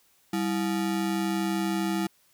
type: ring-modulated tone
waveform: square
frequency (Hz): 261.6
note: C4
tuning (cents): 0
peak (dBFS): -23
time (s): 0.33-2.07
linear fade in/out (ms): 5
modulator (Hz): 66.3
effects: white hiss -64 dBFS RMS until 2.33 s